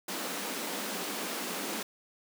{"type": "high-pass noise", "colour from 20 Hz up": "pink", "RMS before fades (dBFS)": -36, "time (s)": [0.08, 1.83], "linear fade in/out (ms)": 5, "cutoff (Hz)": 180, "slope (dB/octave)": 96, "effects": []}